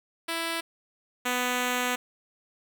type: tone pair in turn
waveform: 5% pulse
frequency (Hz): 331.4 / 248.3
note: E4 / B3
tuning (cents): +9 / +9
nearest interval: perfect fourth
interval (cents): 500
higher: first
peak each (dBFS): -17 / -14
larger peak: second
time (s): 0.28-0.61 / 1.25-1.96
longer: second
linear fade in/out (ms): 10
effects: none